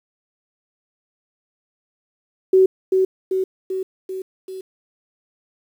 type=tone with echo; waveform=sine; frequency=377.6 Hz; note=F#4; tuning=35 cents sharp; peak=-9 dBFS; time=2.53-2.66 s; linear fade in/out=5 ms; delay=390 ms; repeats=5; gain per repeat=-4 dB; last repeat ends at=4.61 s; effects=8-bit